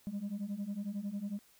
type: beating tone pair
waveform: sine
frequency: 196 / 207 Hz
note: G3 / G#3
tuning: 0 / -5 cents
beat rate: 11 Hz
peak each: -38 / -36 dBFS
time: 0.07-1.39 s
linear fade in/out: 0 ms
effects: tanh soft clip ceiling -33 dBFS + white hiss -65 dBFS RMS until 1.59 s